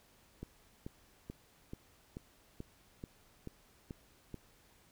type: click train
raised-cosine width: 3 ms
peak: -30 dBFS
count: 10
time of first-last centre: 0.43-4.343 s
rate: 2.3 Hz
effects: pink hiss -66 dBFS RMS until 4.91 s